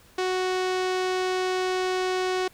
sawtooth tone with low-pass filter, 370 Hz, F#4, in tune, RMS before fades -26 dBFS, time 0.18-2.48 s, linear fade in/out 5 ms, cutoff 5700 Hz, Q 0.9, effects pink hiss -55 dBFS RMS until 2.53 s

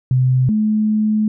sine tone pair in turn, 128.4 / 214.5 Hz, C3 / A3, -32 / -44 cents, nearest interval major sixth, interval 888 cents, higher second, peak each -11 / -13 dBFS, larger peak first, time 0.11-0.49 / 0.49-1.28 s, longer second, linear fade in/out 2 ms, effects none

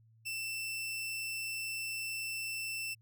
sawtooth tone, 2671 Hz, E7, 22 cents sharp, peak -33 dBFS, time 0.25-2.95 s, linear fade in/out 20 ms, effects added 112 Hz sine -61 dBFS peak until 3.01 s

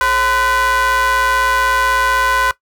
square ring-modulated tone, 240.4 Hz, B3, 46 cents flat, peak -10 dBFS, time 0.01-2.51 s, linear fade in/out 0 ms, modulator 1260 Hz, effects noise-tail reverb RT60 0.1 s tail -18 dB re dry

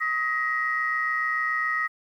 sine tone cluster, 1264 / 1890 / 2017 Hz, D#6 / A#6 / B6, +27 / +23 / +36 cents, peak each -27 / -25 / -33 dBFS, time 0-1.88 s, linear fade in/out 20 ms, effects tanh soft clip ceiling -14 dBFS + 10-bit

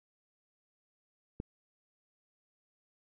click, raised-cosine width 3 ms, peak -24 dBFS, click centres 1.401 s, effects none

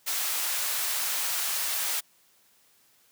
white high-pass noise, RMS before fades -29 dBFS, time 0.06-2.01 s, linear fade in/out 20 ms, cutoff 740 Hz, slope 12 dB/octave, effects white hiss -63 dBFS RMS until 3.11 s + high-pass 80 Hz 12 dB/octave

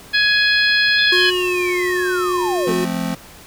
harmonic tone, 837 Hz, G#5, 13 cents sharp, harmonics 2 / 3 / 4 / 5 / 6, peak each -15 / -21 / -21 / -20 / -25 dBFS, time 0.13-1.31 s, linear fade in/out 20 ms
sine linear sweep, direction down, 3547 to 400 Hz, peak -21 dBFS, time 0.98-2.73 s, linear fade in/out 10 ms
square tone with vibrato, 360.5 Hz, F#4, 45 cents flat, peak -19 dBFS, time 1.12-2.85 s, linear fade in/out 5 ms, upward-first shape sine, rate 1.3 Hz, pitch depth 11 cents each way
square chord, F major, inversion none, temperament just, 174.61 / 218.3 / 261.9 Hz, F3 / A3 / C4, 0 / -13 / +2 cents, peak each -24 / -26 / -26 dBFS, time 2.67-3.15 s, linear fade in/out 5 ms
effects pink hiss -41 dBFS RMS until 3.46 s

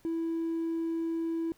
triangle tone, 329.6 Hz, E4, in tune, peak -26 dBFS, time 0.05-1.52 s, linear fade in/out 0 ms, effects tanh soft clip ceiling -25 dBFS + pink hiss -64 dBFS RMS until 1.57 s

